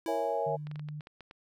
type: tone with exponential decay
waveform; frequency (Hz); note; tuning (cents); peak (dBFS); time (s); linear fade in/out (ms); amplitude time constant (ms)
square; 329.6; E4; 0; -34; 0.06-0.66; 1; 130
type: chord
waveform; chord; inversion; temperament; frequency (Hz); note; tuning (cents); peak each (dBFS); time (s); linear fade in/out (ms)
sine; A# half-diminished seventh; none; equal; 466.2 / 554.4 / 659.3 / 830.6; A#4 / C#5 / E5 / G#5; 0 / 0 / 0 / 0; -34; 0.07-0.57; 20
type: tone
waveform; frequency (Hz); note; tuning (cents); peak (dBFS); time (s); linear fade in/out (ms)
sine; 150; D3; +37; -37; 0.46-1.01; 10
type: clicks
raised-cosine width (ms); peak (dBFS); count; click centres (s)
0.3; -32; 9; 0.67 / 0.714 / 0.758 / 0.795 / 0.887 / 1.008 / 1.071 / 1.207 / 1.311
effects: none